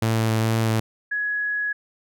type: tone with vibrato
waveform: sawtooth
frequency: 111.8 Hz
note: A2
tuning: 28 cents sharp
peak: -15 dBFS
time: 0.02-0.8 s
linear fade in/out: 5 ms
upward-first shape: triangle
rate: 2.3 Hz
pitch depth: 16 cents each way
type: tone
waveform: sine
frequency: 1678 Hz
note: G#6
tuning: 17 cents sharp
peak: -22 dBFS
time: 1.11-1.73 s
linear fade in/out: 10 ms
effects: none